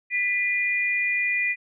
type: tone pair together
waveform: sine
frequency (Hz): 1986 / 2423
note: B6 / D#7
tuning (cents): +9 / -47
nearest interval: minor third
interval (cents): 344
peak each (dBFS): -24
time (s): 0.1-1.56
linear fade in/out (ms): 50
effects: none